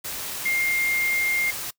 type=tone in noise; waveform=sine; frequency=2118 Hz; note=C7; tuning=21 cents sharp; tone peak=-21 dBFS; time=0.45-1.51 s; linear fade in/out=10 ms; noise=white; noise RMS=-32 dBFS; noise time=0.04-1.71 s; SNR=+8 dB; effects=noise-tail reverb RT60 0.1 s tail -22 dB re dry